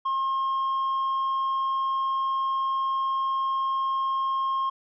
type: tone with tanh clipping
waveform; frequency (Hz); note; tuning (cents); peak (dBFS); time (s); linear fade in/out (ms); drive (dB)
sine; 1071; C6; +40; -24; 0.05-4.7; 10; 2
effects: none